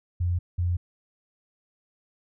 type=tone pair in turn; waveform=sine; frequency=87.9 / 87.9 Hz; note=F2 / F2; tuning=+12 / +12 cents; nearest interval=unison; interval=0 cents; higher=neither; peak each=-22 dBFS; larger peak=neither; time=0.2-0.39 / 0.58-0.77 s; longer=neither; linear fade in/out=10 ms; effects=none